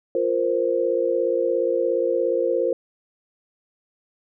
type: chord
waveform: sine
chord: F suspended fourth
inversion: none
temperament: equal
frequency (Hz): 349.2 / 466.2 / 523.3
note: F4 / Bb4 / C5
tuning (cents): 0 / 0 / 0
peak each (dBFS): -25 / -23 / -22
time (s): 0.15-2.73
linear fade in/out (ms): 2
effects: none